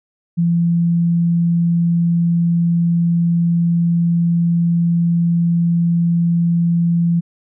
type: tone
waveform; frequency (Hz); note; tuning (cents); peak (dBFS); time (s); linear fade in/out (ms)
sine; 170; F3; -46; -12; 0.37-7.21; 20
effects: none